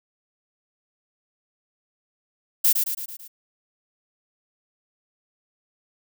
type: noise with echo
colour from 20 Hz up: violet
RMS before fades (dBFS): -17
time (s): 2.64-2.73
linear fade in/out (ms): 10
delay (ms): 110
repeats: 5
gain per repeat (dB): -5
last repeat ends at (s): 3.28
effects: none